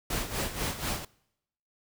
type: noise with tremolo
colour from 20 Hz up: pink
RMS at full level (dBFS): -30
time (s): 0.1-1.05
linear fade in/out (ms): 5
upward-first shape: sine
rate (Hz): 4.1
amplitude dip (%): 70
effects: noise-tail reverb RT60 0.8 s tail -24 dB re dry